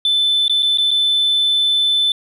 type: tone with dropouts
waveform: sine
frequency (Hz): 3520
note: A7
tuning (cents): 0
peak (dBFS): -11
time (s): 0.05-2.12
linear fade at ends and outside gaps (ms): 2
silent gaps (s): 0.481-0.496 / 0.624-0.629 / 0.774-0.783 / 0.908-0.913
effects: tanh soft clip ceiling -10 dBFS